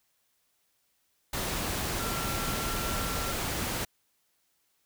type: tone in noise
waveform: sine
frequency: 1361 Hz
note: F6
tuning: 45 cents flat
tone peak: -38 dBFS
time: 1.99-3.32 s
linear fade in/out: 5 ms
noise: pink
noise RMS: -32 dBFS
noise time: 1.33-3.85 s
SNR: -9 dB
effects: white hiss -73 dBFS RMS until 4.85 s